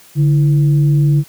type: tone with frequency modulation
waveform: sine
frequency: 146.3 Hz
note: D3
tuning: 6 cents flat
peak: -8 dBFS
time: 0.15-1.24 s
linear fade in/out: 50 ms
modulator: 183 Hz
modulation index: 0.36
effects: white hiss -44 dBFS RMS until 1.28 s + high-pass 80 Hz 12 dB/octave